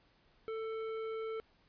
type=tone with hard clipping; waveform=sine; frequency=443.9 Hz; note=A4; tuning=15 cents sharp; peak=-39 dBFS; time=0.48-1.4 s; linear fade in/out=0 ms; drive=11 dB; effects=pink hiss -69 dBFS RMS until 1.68 s + resampled to 11025 Hz